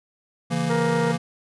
square chord, A# diminished, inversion first, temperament just, 139.85 / 167.82 / 233.1 Hz, C#3 / E3 / A#3, +16 / +31 / 0 cents, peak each -30 / -25 / -28 dBFS, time 0.5-1.18 s, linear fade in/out 20 ms
harmonic tone, 468.9 Hz, A#4, 10 cents sharp, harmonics 1 / 2 / 3 / 4, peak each -23 / -29 / -33 / -35 dBFS, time 0.69-1.13 s, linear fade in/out 20 ms
effects resampled to 24000 Hz

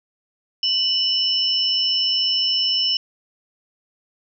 sine tone pair together, 2966 / 5317 Hz, F#7 / E8, +4 / +14 cents, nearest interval minor seventh, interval 1010 cents, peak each -20 dBFS, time 0.63-2.97 s, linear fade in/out 2 ms, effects none

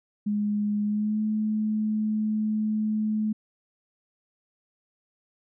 sine tone with pitch glide, 207.7 to 214.9 Hz, G#3 to A3, 0 to -41 cents, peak -23 dBFS, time 0.26-3.33 s, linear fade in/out 10 ms, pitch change +59 cents, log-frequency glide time 0.84-1.21 s, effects none

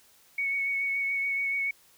sine tone with vibrato, 2221 Hz, C#7, 3 cents sharp, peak -26 dBFS, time 0.38-1.71 s, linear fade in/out 5 ms, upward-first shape triangle, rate 7 Hz, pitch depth 20 cents each way, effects white hiss -60 dBFS RMS until 1.97 s

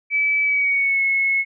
sine tone with pitch glide, 2300 to 2185 Hz, D7 to C#7, -37 to -26 cents, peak -16 dBFS, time 0.1-1.45 s, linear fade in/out 50 ms, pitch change -89 cents, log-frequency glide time 0.43-1.02 s, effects none

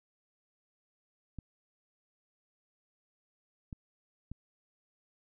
clicks, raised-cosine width 5 ms, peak -29 dBFS, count 3, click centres 1.387 / 3.728 / 4.316 s, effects none

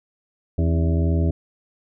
harmonic tone with a mistuned harmonic, 82 Hz, E2, 9 cents flat, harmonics 1 / 2 / 3 / 4 / 5 / 7 / 8, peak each -18 / -24 / -28 / -30 / -32 / -35 / -36 dBFS, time 0.58-1.31 s, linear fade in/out 5 ms, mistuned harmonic 3, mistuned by +89 cents, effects none

